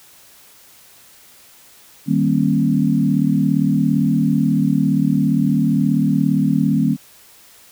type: chord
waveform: sine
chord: Eb dominant seventh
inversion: none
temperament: equal with one note detuned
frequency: 155.56 / 196 / 233.1 / 270.9 Hz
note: Eb3 / G3 / Bb3 / Db4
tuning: 0 / 0 / 0 / -40 cents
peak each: -19 dBFS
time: 2.06-6.97 s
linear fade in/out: 50 ms
effects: white hiss -47 dBFS RMS until 7.71 s